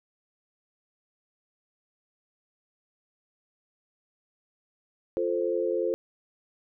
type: chord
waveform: sine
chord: F major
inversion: none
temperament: equal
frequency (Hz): 349.2 / 440 / 523.3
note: F4 / A4 / C5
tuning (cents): 0 / 0 / 0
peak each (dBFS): -29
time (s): 5.17-5.94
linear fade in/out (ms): 0
effects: none